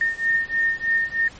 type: beating tone pair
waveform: sine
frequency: 1826 / 1829.2 Hz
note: A#6 / A#6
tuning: -36 / -33 cents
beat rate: 3.2 Hz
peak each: -22 dBFS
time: 0.01-1.28 s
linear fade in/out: 2 ms
effects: pink hiss -44 dBFS RMS until 1.39 s + MP3 32 kbps